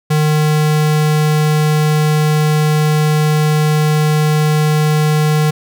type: tone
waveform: square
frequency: 152.6 Hz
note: D#3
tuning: 33 cents flat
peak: -11 dBFS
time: 0.1-5.51 s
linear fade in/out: 10 ms
effects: none